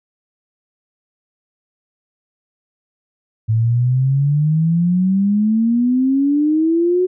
sine exponential sweep, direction up, 109.2 to 370.9 Hz, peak -12 dBFS, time 3.48-7.07 s, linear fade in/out 20 ms, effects none

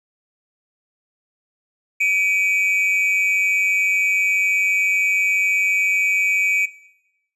triangle tone pair together, 2297 / 2489 Hz, D7 / D#7, -39 / 0 cents, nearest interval minor second, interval 139 cents, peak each -16 / -18 dBFS, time 2-6.66 s, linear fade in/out 10 ms, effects noise-tail reverb RT60 0.8 s tail -17 dB re dry + resampled to 32000 Hz

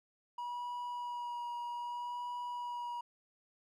triangle tone with vibrato, 965 Hz, B5, 40 cents flat, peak -36 dBFS, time 0.38-3.01 s, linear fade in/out 5 ms, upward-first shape sine, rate 0.63 Hz, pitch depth 14 cents each way, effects none

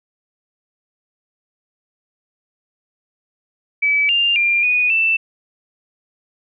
sine tone with pitch steps, 2295 / 2797 / 2390 / 2472 / 2660 Hz, D7 / F7 / D7 / D#7 / E7, -40 / +2 / +30 / -12 / +15 cents, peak -13 dBFS, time 3.82-5.17 s, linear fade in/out 10 ms, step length 270 ms, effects none

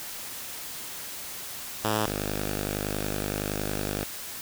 5% pulse tone pair in turn, 107.6 / 50.78 Hz, A2 / G#1, -38 / -38 cents, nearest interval octave + minor second, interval 1300 cents, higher first, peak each -13 / -18 dBFS, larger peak first, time 1.84-2.06 / 2.06-4.04 s, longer second, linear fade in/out 5 ms, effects white hiss -38 dBFS RMS until 4.41 s

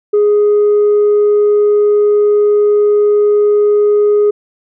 sine tone, 415.4 Hz, G#4, in tune, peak -5 dBFS, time 0.13-4.31 s, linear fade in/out 10 ms, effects tanh soft clip ceiling -5 dBFS

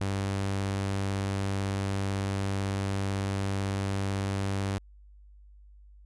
sawtooth tone, 98 Hz, G2, in tune, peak -24 dBFS, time 0.01-4.78 s, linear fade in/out 0 ms, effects added 50 Hz sine -50 dBFS peak until 6.05 s + resampled to 24000 Hz

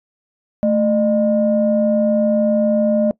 sine tone pair together, 220 / 607.3 Hz, A3 / D#5, 0 / -42 cents, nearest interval octave + tritone, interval 1758 cents, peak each -15 dBFS, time 0.63-3.11 s, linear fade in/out 0 ms, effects noise-tail reverb RT60 0.1 s tail -22 dB re dry + tanh soft clip ceiling -5 dBFS

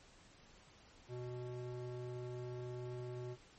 square tone with band-pass filter, 123.47 Hz, B2, in tune, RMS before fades -45 dBFS, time 1.08-3.37 s, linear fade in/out 50 ms, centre 330 Hz, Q 1.1, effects pink hiss -63 dBFS RMS until 3.58 s + MP3 32 kbps

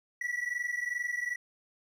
triangle tone pair together, 1935 / 1957.5 Hz, B6 / B6, -36 / -16 cents, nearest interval unison, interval 20 cents, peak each -32 / -33 dBFS, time 0.21-1.36 s, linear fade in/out 5 ms, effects none

